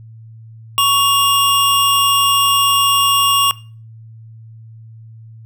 square tone pair together, 1115.9 / 2812 Hz, C#6 / F7, +11 / +11 cents, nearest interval octave + major third, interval 1600 cents, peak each -14 dBFS, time 0.78-3.51 s, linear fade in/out 0 ms, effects noise-tail reverb RT60 0.4 s tail -21 dB re dry + added 112 Hz sine -35 dBFS peak until 5.45 s

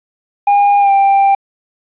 triangle tone with pitch glide, 811 to 789.7 Hz, G#5 to G5, -41 to +13 cents, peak -5 dBFS, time 0.47-1.35 s, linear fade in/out 5 ms, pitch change -46 cents, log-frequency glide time 0.79-0.91 s, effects resampled to 8000 Hz + 7-bit

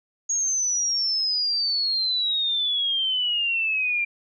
sine exponential sweep, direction down, 6645 to 2369 Hz, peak -21 dBFS, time 0.29-4.05 s, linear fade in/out 10 ms, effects none

